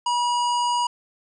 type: harmonic tone with a mistuned harmonic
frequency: 966 Hz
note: B5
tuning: 39 cents flat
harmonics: 1 / 3 / 5 / 7 / 9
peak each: -20 / -30 / -34 / -37 / -39 dBFS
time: 0.06-0.87 s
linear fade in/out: 5 ms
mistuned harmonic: 9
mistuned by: -23 cents
effects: none